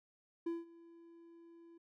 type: tone with ADSR envelope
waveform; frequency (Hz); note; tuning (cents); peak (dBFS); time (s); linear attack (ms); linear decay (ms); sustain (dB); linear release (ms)
triangle; 336.2; E4; +34; -32; 0.46-1.78; 8; 180; -22; 7
effects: none